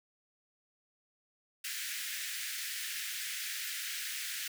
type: high-pass noise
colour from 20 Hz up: pink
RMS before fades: -39 dBFS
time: 1.64-4.48 s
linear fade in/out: 5 ms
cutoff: 1600 Hz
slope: 48 dB/octave
effects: none